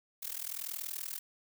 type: noise with amplitude modulation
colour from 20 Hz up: blue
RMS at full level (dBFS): -36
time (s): 0.22-1.19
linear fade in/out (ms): 10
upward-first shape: sine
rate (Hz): 40.7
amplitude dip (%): 95
effects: none